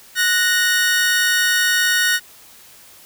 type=tone pair together; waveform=sawtooth; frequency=1472.3 / 1855 Hz; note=F#6 / A#6; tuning=-9 / -9 cents; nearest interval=major third; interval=400 cents; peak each=-14 dBFS; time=0.15-2.2 s; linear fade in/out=50 ms; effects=white hiss -45 dBFS RMS until 3.05 s